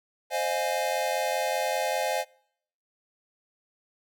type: chord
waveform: square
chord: F minor seventh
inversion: second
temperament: equal with one note detuned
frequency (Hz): 523.3 / 613.3 / 698.5 / 830.6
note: C5 / Eb5 / F5 / Ab5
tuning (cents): 0 / -25 / 0 / 0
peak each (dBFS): -32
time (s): 0.3-2.25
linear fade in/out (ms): 50
effects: noise-tail reverb RT60 0.7 s tail -26 dB re dry